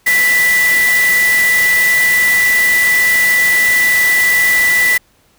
sine tone in noise, 1975.5 Hz, B6, in tune, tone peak -9 dBFS, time 0.06-4.98 s, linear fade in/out 10 ms, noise white, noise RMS -20 dBFS, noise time 0.06-4.98 s, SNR +8 dB, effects pink hiss -54 dBFS RMS until 5.38 s

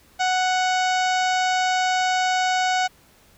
harmonic tone with a mistuned harmonic, 740 Hz, F#5, in tune, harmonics 1 / 2 / 3 / 4 / 5 / 6 / 7 / 8 / 9 / 10, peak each -20 / -26 / -30 / -32 / -34 / -36 / -37 / -38 / -39 / -40 dBFS, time 0.19-2.88 s, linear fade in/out 20 ms, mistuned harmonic 5, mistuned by +19 cents, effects pink hiss -55 dBFS RMS until 3.37 s

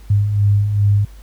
sine beating tone pair, 100 / 102.5 Hz, G2 / G#2, +35 / -22 cents, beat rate 2.5 Hz, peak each -21 / -12 dBFS, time 0.1-1.05 s, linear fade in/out 5 ms, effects added 50 Hz sine -36 dBFS peak until 1.22 s + pink hiss -50 dBFS RMS until 1.22 s

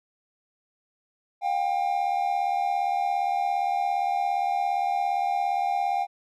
triangle tone pair together, 717 / 794.4 Hz, F5 / G5, +45 / +23 cents, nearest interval major second, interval 178 cents, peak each -25 / -23 dBFS, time 1.41-6.07 s, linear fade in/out 50 ms, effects none

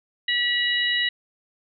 harmonic tone, 969 Hz, B5, 33 cents flat, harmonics 2 / 3 / 4, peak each -23 / -25 / -26 dBFS, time 0.28-1.09 s, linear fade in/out 5 ms, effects none

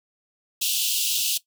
pink high-pass noise, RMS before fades -24 dBFS, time 0.61-1.38 s, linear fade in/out 10 ms, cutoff 2700 Hz, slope 96 dB/octave, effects noise-tail reverb RT60 0.1 s tail -17 dB re dry

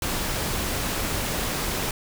pink noise, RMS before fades -27 dBFS, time 0.02-1.91 s, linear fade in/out 2 ms, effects none

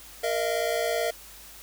square chord, Bb suspended fourth, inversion none, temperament equal with one note detuned, 466.2 / 622.3 / 680.9 Hz, Bb4 / Eb5 / F5, 0 / 0 / -44 cents, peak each -30 dBFS, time 0.23-1.11 s, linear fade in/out 10 ms, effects added 50 Hz sine -54 dBFS peak until 1.62 s + white hiss -47 dBFS RMS until 1.62 s

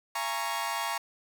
sawtooth chord, Bb minor seventh, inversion second, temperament equal with one note detuned, 680.9 / 830.6 / 932.3 / 1108.7 Hz, F5 / Ab5 / Bb5 / Db6, -44 / 0 / 0 / 0 cents, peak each -35 / -33 / -30 / -31 dBFS, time 0.15-0.98 s, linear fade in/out 5 ms, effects none

